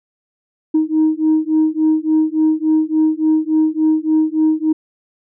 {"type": "beating tone pair", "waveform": "sine", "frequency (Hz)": [311.6, 315.1], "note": ["D#4", "D#4"], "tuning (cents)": [3, 22], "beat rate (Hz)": 3.5, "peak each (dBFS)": -14, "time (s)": [0.74, 4.73], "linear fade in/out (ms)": 10, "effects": ["tanh soft clip ceiling -7 dBFS"]}